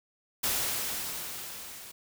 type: noise with level ramp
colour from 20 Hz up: white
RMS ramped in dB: -28 to -46 dBFS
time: 0.43-1.92 s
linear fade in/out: 10 ms
effects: none